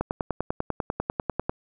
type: click train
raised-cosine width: 1 ms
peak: -11 dBFS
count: 16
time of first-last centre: 0.01-1.495 s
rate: 10.1 Hz
effects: none